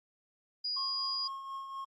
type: tone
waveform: sine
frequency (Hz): 4894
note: D#8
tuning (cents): -29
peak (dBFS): -32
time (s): 0.64-1.28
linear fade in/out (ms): 10
type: tone with tremolo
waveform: triangle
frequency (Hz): 1083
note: C#6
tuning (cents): -41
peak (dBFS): -35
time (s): 0.76-1.85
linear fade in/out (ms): 10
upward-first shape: triangle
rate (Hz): 4.1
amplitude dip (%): 50
effects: Opus 24 kbps